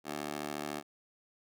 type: tone with high-pass filter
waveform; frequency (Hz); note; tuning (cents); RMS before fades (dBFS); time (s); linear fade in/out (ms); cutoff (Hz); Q
15% pulse; 74; D2; +14; -39; 0.04-0.83; 50; 380; 1.1
effects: none